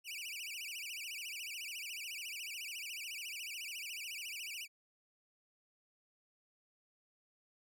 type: tone with vibrato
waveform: sawtooth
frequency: 2600 Hz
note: E7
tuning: 24 cents flat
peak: -39 dBFS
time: 0.04-4.68 s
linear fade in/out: 50 ms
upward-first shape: sine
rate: 14 Hz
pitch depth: 240 cents each way
effects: none